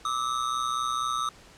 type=ring-modulated tone; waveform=square; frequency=1236 Hz; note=D#6; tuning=12 cents flat; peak=-24 dBFS; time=0.05-1.29 s; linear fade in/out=2 ms; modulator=62.1 Hz; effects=pink hiss -52 dBFS RMS until 1.57 s + low-pass 8000 Hz 12 dB/octave